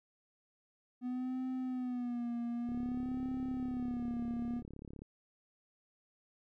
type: tone with vibrato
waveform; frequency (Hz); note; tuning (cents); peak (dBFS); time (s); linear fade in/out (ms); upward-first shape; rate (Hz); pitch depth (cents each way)
triangle; 246.9; B3; 0; -33; 1.01-4.63; 50; sine; 0.53; 75
type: click train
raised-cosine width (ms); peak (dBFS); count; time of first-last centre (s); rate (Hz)
3; -35; 83; 2.69-5.02; 35.2
effects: none